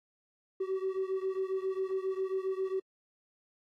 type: beating tone pair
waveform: triangle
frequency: 378.1 / 385.5 Hz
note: F#4 / G4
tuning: +38 / -29 cents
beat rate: 7.4 Hz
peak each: -30 / -32 dBFS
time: 0.6-2.8 s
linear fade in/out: 10 ms
effects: tanh soft clip ceiling -25 dBFS + AAC 48 kbps